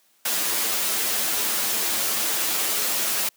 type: noise with comb filter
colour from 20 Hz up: white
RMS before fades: -24 dBFS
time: 0.25-3.29 s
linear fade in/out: 5 ms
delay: 9.1 ms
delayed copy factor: +0.95
effects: white hiss -62 dBFS RMS until 3.36 s + high-pass 200 Hz 12 dB/octave